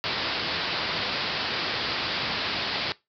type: low-pass noise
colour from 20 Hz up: white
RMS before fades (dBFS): -29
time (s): 0.04-2.92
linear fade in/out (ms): 0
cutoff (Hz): 5000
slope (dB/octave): 96
effects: noise-tail reverb RT60 0.2 s tail -20 dB re dry + high-pass 80 Hz 12 dB/octave